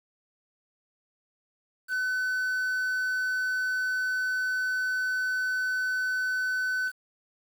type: tone with quantisation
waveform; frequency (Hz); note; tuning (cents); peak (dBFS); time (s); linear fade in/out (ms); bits
triangle; 1510; F#6; +35; -24; 1.88-6.92; 50; 8
effects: none